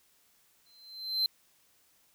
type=tone with exponential growth; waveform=triangle; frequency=4100 Hz; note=C8; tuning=36 cents flat; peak=-22 dBFS; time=0.66-1.26 s; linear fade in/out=2 ms; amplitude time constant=130 ms; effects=white hiss -67 dBFS RMS until 2.14 s